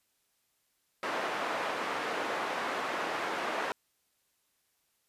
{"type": "band-pass noise", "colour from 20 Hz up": "white", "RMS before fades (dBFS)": -34, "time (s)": [1.03, 3.72], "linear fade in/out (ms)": 0, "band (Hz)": [350, 1400], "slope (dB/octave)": 12, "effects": ["white hiss -75 dBFS RMS until 5.08 s", "resampled to 32000 Hz"]}